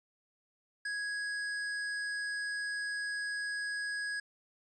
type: tone with tanh clipping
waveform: sine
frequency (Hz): 1661.2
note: G#6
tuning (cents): 0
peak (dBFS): -36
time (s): 0.85-4.2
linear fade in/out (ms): 5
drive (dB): 17
effects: resampled to 24000 Hz